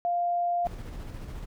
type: tone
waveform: sine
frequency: 698.5 Hz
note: F5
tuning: in tune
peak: -24 dBFS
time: 0.05-0.67 s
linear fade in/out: 0 ms
type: noise with tremolo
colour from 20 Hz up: brown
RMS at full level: -37 dBFS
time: 0.64-1.46 s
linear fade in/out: 20 ms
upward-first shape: square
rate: 14 Hz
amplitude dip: 30%
effects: none